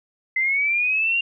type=linear sweep; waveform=sine; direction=up; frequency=2042 to 2794 Hz; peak=-18 dBFS; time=0.36-1.21 s; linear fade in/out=5 ms; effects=none